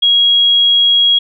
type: tone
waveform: sine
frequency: 3300 Hz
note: G#7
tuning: 12 cents flat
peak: -7 dBFS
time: 0.02-1.19 s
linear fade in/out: 10 ms
effects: none